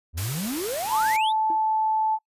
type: exponential sweep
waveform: triangle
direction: up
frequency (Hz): 73.42 to 3905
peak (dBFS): -25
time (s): 0.13-1.33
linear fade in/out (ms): 50
type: noise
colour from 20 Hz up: white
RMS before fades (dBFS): -33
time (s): 0.17-1.17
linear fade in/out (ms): 10
type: tone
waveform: sine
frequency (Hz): 873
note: A5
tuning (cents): -14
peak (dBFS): -20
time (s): 0.89-2.19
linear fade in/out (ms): 50
type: tone with exponential decay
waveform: triangle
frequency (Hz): 329.6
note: E4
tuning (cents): 0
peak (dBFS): -29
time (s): 1.5-1.62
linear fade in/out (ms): 1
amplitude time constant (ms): 26
effects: noise-tail reverb RT60 0.1 s tail -25 dB re dry + resampled to 32000 Hz